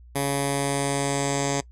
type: tone with low-pass filter sweep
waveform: 10% pulse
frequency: 140 Hz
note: C#3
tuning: 18 cents sharp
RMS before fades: -25 dBFS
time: 0.15-1.61 s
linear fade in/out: 10 ms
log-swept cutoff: 11000 to 7200 Hz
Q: 5.2
effects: noise-tail reverb RT60 0.1 s tail -21 dB re dry + added 60 Hz sine -45 dBFS peak until 1.71 s